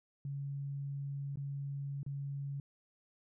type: tone with dropouts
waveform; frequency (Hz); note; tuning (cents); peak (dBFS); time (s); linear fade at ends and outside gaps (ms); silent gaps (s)
sine; 140; C#3; +18; -37; 0.25-2.6; 2; 1.358-1.372 / 2.031-2.063
effects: none